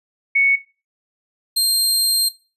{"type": "tone pair in turn", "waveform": ["sine", "sawtooth"], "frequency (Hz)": [2217, 4185], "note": ["C#7", "C8"], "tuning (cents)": [0, 0], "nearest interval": "major seventh", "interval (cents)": 1100, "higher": "second", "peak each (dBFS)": [-12, -12], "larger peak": "neither", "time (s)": [[0.35, 0.56], [1.56, 2.29]], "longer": "second", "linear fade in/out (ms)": 10, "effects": ["noise-tail reverb RT60 0.3 s tail -17 dB re dry", "resampled to 32000 Hz"]}